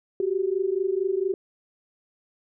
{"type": "tone pair together", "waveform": "sine", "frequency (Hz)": [370, 394.4], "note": ["F#4", "G4"], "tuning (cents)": [0, 11], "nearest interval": "minor second", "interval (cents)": 111, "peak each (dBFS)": -25, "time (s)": [0.2, 1.34], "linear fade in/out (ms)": 2, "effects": []}